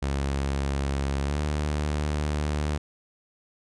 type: tone with pitch glide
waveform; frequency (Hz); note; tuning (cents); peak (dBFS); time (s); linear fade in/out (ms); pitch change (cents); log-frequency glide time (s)
sawtooth; 69.2 to 74.6; C#2 to D2; -2 to +28; -21; 0.02-2.78; 10; +130; 1.23-1.39
effects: resampled to 22050 Hz